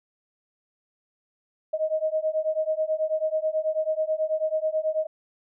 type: beating tone pair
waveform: sine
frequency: 622.3 / 631.5 Hz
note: D#5 / D#5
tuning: 0 / +26 cents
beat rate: 9.2 Hz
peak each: -26 dBFS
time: 1.73-5.07 s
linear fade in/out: 10 ms
effects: none